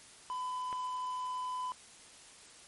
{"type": "tone", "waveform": "triangle", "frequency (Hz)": 1006, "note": "B5", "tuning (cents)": 32, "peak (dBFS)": -33, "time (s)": [0.3, 1.72], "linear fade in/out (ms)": 0}
{"type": "click", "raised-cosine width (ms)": 0.5, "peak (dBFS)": -29, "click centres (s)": 0.728}
{"effects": ["white hiss -55 dBFS RMS until 2.67 s", "MP3 48 kbps"]}